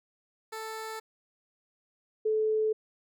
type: tone pair in turn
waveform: 15% pulse / sine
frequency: 441 / 434.2 Hz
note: A4 / A4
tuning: +4 / -23 cents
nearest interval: unison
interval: 27 cents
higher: first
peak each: -30 / -24 dBFS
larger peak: second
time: 0.52-1 / 2.25-2.73 s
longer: neither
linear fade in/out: 10 ms
effects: none